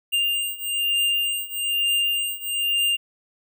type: beating tone pair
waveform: square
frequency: 2800 / 2801.1 Hz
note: F7 / F7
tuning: +4 / +5 cents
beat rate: 1.1 Hz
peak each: -26 / -24 dBFS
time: 0.12-2.97 s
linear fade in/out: 20 ms
effects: none